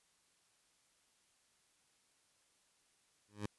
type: tone with exponential growth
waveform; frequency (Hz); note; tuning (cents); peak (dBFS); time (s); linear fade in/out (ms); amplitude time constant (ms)
15% pulse; 103.83; G#2; 0; -29; 3.28-3.46; 5; 37
effects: white hiss -74 dBFS RMS until 3.58 s + resampled to 24000 Hz